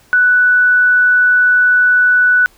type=tone; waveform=sine; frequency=1484 Hz; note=F#6; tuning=5 cents sharp; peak=-7 dBFS; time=0.13-2.46 s; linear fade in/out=0 ms; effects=pink hiss -49 dBFS RMS until 2.57 s